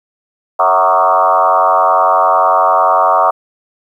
sine tone with frequency modulation, 930 Hz, A#5, 4 cents flat, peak -7 dBFS, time 0.59-3.31 s, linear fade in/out 10 ms, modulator 91.1 Hz, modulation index 3.6, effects 8-bit

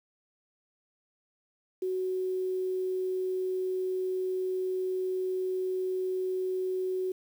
sine tone with quantisation, 372 Hz, F#4, 9 cents sharp, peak -28 dBFS, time 1.82-7.12 s, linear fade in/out 5 ms, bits 9, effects none

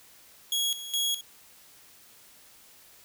sawtooth tone with tremolo, 3322 Hz, G#7, in tune, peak -22 dBFS, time 0.52-1.21 s, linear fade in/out 2 ms, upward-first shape square, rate 2.4 Hz, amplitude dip 75%, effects white hiss -55 dBFS RMS until 3.04 s

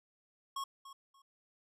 square tone with echo, 1093 Hz, C#6, 25 cents flat, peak -37 dBFS, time 0.56-0.64 s, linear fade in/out 5 ms, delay 290 ms, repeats 2, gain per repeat -13 dB, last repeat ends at 1.22 s, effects low-pass 12000 Hz 12 dB/octave

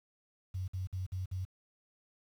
sine tone bursts, 93 Hz, F#2, 9 cents sharp, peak -34 dBFS, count 5, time 0.54-1.452 s, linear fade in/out 10 ms, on 140 ms, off 53 ms, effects 10-bit

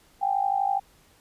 sine tone with amplitude modulation, 789 Hz, G5, 11 cents sharp, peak -18 dBFS, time 0.21-0.8 s, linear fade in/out 20 ms, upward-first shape sine, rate 52.1 Hz, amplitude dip 85%, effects pink hiss -59 dBFS RMS until 1.2 s + resampled to 32000 Hz

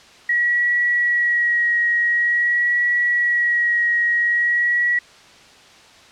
sine tone with vibrato, 1913 Hz, A#6, 44 cents sharp, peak -15 dBFS, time 0.29-4.99 s, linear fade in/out 5 ms, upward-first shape sine, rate 0.47 Hz, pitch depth 17 cents each way, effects white hiss -46 dBFS RMS until 6.11 s + low-pass 5000 Hz 12 dB/octave

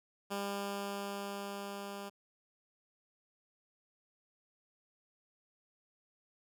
10% pulse tone with level ramp, 200 Hz, G3, 35 cents sharp, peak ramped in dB -27 to -34 dBFS, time 0.3-2.1 s, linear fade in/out 20 ms, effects none

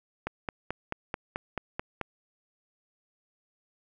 click train, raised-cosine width 0.5 ms, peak -16 dBFS, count 9, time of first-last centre 0.27-2.013 s, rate 4.59 Hz, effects none

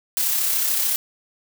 blue noise with amplitude modulation, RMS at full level -20 dBFS, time 0.17-0.96 s, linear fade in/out 0 ms, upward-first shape sine, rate 33.6 Hz, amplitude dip 30%, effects none

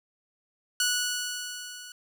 10% pulse tone with level ramp, 1471 Hz, F#6, 11 cents flat, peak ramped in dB -14 to -34 dBFS, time 0.8-1.92 s, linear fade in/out 2 ms, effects none

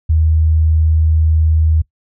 sine tone, 79.2 Hz, D#2, 31 cents sharp, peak -9 dBFS, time 0.09-1.82 s, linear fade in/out 10 ms, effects noise-tail reverb RT60 0.1 s tail -21 dB re dry

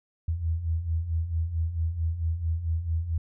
sine beating tone pair, 79 / 83.5 Hz, D#2 / E2, +27 / +23 cents, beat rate 4.5 Hz, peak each -32 / -26 dBFS, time 0.28-3.18 s, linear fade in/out 5 ms, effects none

